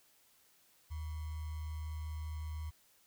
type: tone with sample-and-hold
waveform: sine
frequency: 77.78 Hz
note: D#2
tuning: in tune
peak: -38 dBFS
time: 0.9-2.71 s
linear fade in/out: 20 ms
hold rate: 1050 Hz
effects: white hiss -68 dBFS RMS until 3.06 s